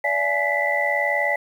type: tone cluster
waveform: sine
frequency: 578 / 676 / 841 / 1977 / 2056 Hz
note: D5 / E5 / G#5 / B6 / C7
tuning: -28 / +43 / +22 / +1 / -31 cents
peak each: -25 / -28 / -27 / -22 / -29 dBFS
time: 0.04-1.36 s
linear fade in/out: 5 ms
effects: 8-bit